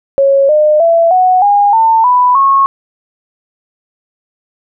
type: tone with pitch steps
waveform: sine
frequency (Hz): 550 / 606.7 / 669.4 / 738.4 / 814.6 / 898.7 / 991.4 / 1093.7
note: C#5 / D#5 / E5 / F#5 / G#5 / A5 / B5 / C#6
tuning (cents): -14 / -44 / +26 / -4 / -34 / +36 / +6 / -24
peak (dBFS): -5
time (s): 0.18-2.66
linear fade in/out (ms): 0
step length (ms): 310
effects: none